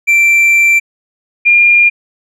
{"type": "tone pair in turn", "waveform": ["triangle", "sine"], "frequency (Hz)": [2349, 2408], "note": ["D7", "D7"], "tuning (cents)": [0, 43], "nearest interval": "unison", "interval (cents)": 43, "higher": "second", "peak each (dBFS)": -4, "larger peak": "neither", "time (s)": [[0.07, 0.8], [1.45, 1.9]], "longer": "first", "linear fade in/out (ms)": 20, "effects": ["resampled to 32000 Hz"]}